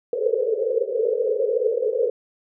pink band-pass noise, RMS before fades -22 dBFS, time 0.13-2.1 s, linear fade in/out 2 ms, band 430 to 520 Hz, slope 96 dB/octave, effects none

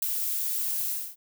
violet noise with ADSR envelope, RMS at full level -23 dBFS, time 0.02-1.16 s, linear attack 6 ms, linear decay 4 ms, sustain -6 dB, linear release 260 ms, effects none

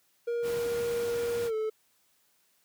triangle tone with pitch glide, 472.3 to 435.6 Hz, A#4 to A4, +23 to -17 cents, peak -26 dBFS, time 0.27-1.7 s, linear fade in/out 10 ms, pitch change -140 cents, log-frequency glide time 1.46-1.54 s
pink noise, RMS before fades -41 dBFS, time 0.42-1.51 s, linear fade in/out 50 ms
effects white hiss -69 dBFS RMS until 2.64 s + high-pass 80 Hz 12 dB/octave

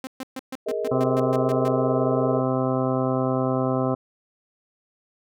sawtooth tone bursts, 261.6 Hz, C4, in tune, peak -26 dBFS, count 11, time 0.04-1.681 s, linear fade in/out 2 ms, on 31 ms, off 130 ms
sine chord, Ab suspended second, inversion none, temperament equal with one note detuned, 415.3 / 466.2 / 632 Hz, Ab4 / Bb4 / Eb5, 0 / 0 / +27 cents, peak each -28 / -28 / -29 dBFS, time 0.66-2.41 s, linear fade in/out 10 ms
harmonic tone, 130 Hz, C3, 11 cents flat, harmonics 1 / 2 / 3 / 4 / 5 / 6 / 8 / 9 / 10, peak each -27 / -25 / -29 / -28 / -29 / -33 / -33 / -39 / -35 dBFS, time 0.91-3.95 s, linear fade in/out 10 ms
effects none

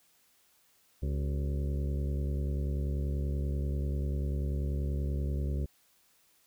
harmonic tone with a mistuned harmonic, 70.3 Hz, C#2, 25 cents sharp, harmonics 1 / 2 / 3 / 4 / 5 / 6 / 7 / 8, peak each -30 / -36 / -43 / -46 / -45 / -51 / -50 / -52 dBFS, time 1.02-5.66 s, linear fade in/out 10 ms, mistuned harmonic 5, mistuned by +96 cents, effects white hiss -67 dBFS RMS until 6.46 s

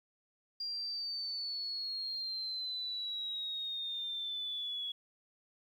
sine exponential sweep, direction down, 4786 to 3354 Hz, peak -36 dBFS, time 0.6-4.92 s, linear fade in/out 5 ms, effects 11-bit

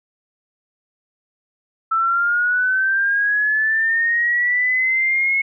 sine linear sweep, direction up, 1318.5 to 2186 Hz, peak -15 dBFS, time 1.91-5.42 s, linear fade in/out 10 ms, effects none

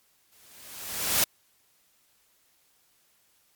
white noise with exponential growth, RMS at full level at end -21 dBFS, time 0.32-1.24 s, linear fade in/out 2 ms, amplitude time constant 200 ms, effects white hiss -66 dBFS RMS until 3.55 s + MP3 96 kbps

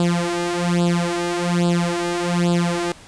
sawtooth tone with flanger, 173.6 Hz, F3, 10 cents flat, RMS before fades -20 dBFS, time 0-2.92 s, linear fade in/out 2 ms, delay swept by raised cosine 0.24 to 3.34 ms, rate 1.2 Hz, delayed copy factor +0.9, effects pink hiss -44 dBFS RMS until 3.07 s + resampled to 22050 Hz

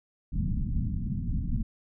pink low-pass noise, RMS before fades -29 dBFS, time 0.32-1.63 s, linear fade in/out 10 ms, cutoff 240 Hz, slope 48 dB/octave, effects none

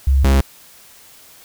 sine / 45% pulse tone pair in turn, 67.6 / 67.6 Hz, C#2 / C#2, -43 / -43 cents, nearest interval unison, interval 0 cents, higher neither, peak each -10 dBFS, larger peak neither, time 0.07-0.24 / 0.24-0.41 s, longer neither, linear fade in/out 5 ms, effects white hiss -45 dBFS RMS until 1.44 s

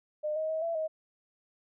sine tone with pitch steps, 606 / 629 / 636 / 669 / 631 Hz, D#5 / D#5 / D#5 / E5 / D#5, -46 / +19 / +38 / +25 / +24 cents, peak -29 dBFS, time 0.23-0.88 s, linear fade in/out 20 ms, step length 130 ms, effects none

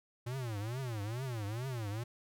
square tone with vibrato, 116.3 Hz, A#2, 4 cents flat, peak -37 dBFS, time 0.26-2.04 s, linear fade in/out 10 ms, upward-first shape triangle, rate 2.3 Hz, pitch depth 290 cents each way, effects none

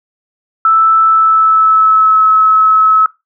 sine tone with pitch glide, 1318.5 to 1292.1 Hz, E6 to E6, 0 to -35 cents, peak -5 dBFS, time 0.65-3.06 s, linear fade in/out 2 ms, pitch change -35 cents, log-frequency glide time 1.02-2.25 s, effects noise-tail reverb RT60 0.2 s tail -18 dB re dry

